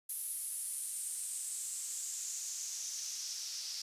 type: noise with band-pass filter sweep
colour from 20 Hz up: white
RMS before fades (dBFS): -41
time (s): 0.09-3.82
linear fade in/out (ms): 5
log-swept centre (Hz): 11000 to 5100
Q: 4.4
effects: resampled to 32000 Hz